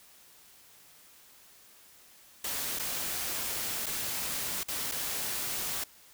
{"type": "noise with dropouts", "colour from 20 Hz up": "white", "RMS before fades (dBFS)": -34, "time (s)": [2.44, 5.84], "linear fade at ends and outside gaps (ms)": 5, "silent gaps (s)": [[2.79, 2.794], [3.861, 3.865], [4.634, 4.683], [4.915, 4.919]], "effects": ["white hiss -57 dBFS RMS until 6.13 s"]}